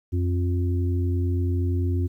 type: harmonic tone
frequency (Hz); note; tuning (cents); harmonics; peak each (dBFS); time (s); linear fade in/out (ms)
88.8; F2; +29; 1 / 3 / 4; -21 / -31 / -33; 0.12-2.08; 20
effects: 10-bit